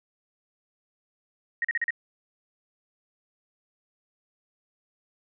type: tone bursts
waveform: sine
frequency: 1875 Hz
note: A#6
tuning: 10 cents sharp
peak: -23 dBFS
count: 5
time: 1.62-1.906 s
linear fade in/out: 2 ms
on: 26 ms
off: 39 ms
effects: none